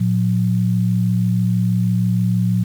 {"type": "tone pair together", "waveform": "sine", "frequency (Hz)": [114.56, 180.8], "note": ["A#2", "F#3"], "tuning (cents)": [-30, -40], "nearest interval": "minor sixth", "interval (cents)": 790, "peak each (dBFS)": [-17, -17], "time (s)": [0, 2.64], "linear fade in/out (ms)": 10, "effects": ["7-bit"]}